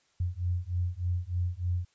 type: beating tone pair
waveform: sine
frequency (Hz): 87.31 / 90.61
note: F2 / F#2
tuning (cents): 0 / -36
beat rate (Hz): 3.3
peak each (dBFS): -31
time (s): 0.2-1.85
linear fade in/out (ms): 5
effects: white hiss -69 dBFS RMS until 1.94 s + resampled to 16000 Hz